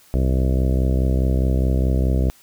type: harmonic tone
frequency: 64.8 Hz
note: C2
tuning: 16 cents flat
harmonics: 1 / 2 / 3 / 4 / 5 / 6 / 7 / 8 / 9 / 10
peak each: -17 / -23 / -27 / -29 / -31 / -33 / -34 / -35 / -36 / -37 dBFS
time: 0.14-2.3 s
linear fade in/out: 0 ms
effects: white hiss -52 dBFS RMS until 2.42 s